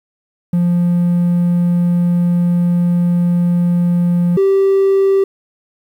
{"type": "tone pair in turn", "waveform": "triangle", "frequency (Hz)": [174.61, 389.7], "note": ["F3", "G4"], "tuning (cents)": [0, -10], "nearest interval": "octave + major second", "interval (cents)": 1390, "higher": "second", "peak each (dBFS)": [-8, -6], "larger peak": "second", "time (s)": [[0.53, 4.37], [4.37, 5.24]], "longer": "first", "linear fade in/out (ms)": 5, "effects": ["tanh soft clip ceiling -4 dBFS", "8-bit"]}